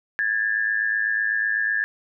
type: tone pair together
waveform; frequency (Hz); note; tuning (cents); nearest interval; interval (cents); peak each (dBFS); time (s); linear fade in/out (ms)
sine; 1652 / 1760; G#6 / A6; -10 / 0; minor second; 110; -23; 0.19-1.84; 0
effects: none